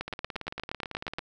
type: two click trains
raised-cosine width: 0.3 ms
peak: -16 / -20 dBFS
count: 11 / 21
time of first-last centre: 0.01-1.185 / 0.08-1.191 s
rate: 8.51 / 18 Hz
effects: none